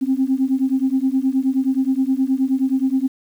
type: beating tone pair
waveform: sine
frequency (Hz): 260 / 269.5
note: C4 / C#4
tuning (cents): -11 / -49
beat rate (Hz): 9.5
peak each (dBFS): -18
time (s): 0.01-3.08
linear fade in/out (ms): 20
effects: tanh soft clip ceiling -8 dBFS + 8-bit